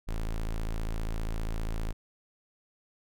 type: tone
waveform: square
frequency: 27.5 Hz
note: A0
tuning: in tune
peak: -30 dBFS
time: 0.07-1.93 s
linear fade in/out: 20 ms
effects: none